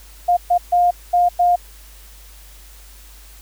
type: tone bursts at uneven times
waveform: sine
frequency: 707 Hz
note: F5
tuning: 21 cents sharp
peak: -11 dBFS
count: 5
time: 0.28-0.37 / 0.5-0.58 / 0.72-0.91 / 1.13-1.29 / 1.39-1.56 s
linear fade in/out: 10 ms
effects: added 50 Hz sine -41 dBFS peak until 3.41 s + white hiss -46 dBFS RMS until 3.41 s